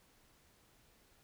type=silence; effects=pink hiss -68 dBFS RMS until 1.23 s